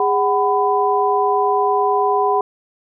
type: tone cluster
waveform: sine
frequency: 410.3 / 751 / 1000 Hz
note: G#4 / F#5 / B5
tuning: -21 / +26 / +21 cents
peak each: -18 dBFS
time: 0-2.41 s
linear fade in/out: 2 ms
effects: none